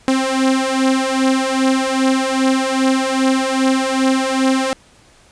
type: beating tone pair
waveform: sawtooth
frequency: 262.4 / 264.9 Hz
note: C4 / C4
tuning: +5 / +22 cents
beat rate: 2.5 Hz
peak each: -14 / -12 dBFS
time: 0.08-4.73 s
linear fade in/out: 0 ms
effects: pink hiss -49 dBFS RMS until 5.31 s + resampled to 22050 Hz